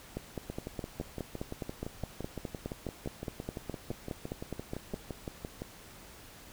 two click trains, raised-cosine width 2 ms, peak -24 / -22 dBFS, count 31 / 24, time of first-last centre 0.5-5.619 / 0.17-4.942 s, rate 5.86 / 4.82 Hz, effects pink hiss -52 dBFS RMS until 6.52 s

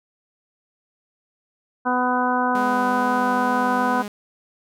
harmonic tone, 249.8 Hz, B3, 20 cents sharp, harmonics 1 / 2 / 3 / 4 / 5 / 6, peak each -24 / -28 / -24 / -23 / -28 / -27 dBFS, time 1.85-4.03 s, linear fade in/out 20 ms
sawtooth tone with vibrato, 205.4 Hz, G#3, 19 cents flat, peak -25 dBFS, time 2.55-4.08 s, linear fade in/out 2 ms, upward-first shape sine, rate 2.3 Hz, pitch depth 32 cents each way
effects none

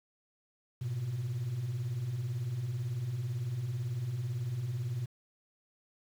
sine beating tone pair, 105.9 / 123.9 Hz, G#2 / B2, +34 / +6 cents, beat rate 18 Hz, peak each -38 / -31 dBFS, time 0.81-5.06 s, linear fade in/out 10 ms, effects tanh soft clip ceiling -30 dBFS + 9-bit

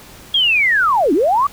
sine linear two-way sweep, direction down then up, 3322 to 261.6 to 1183 Hz, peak -11 dBFS, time 0.34-1.47 s, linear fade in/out 5 ms, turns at 1.13 s, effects pink hiss -40 dBFS RMS until 1.52 s

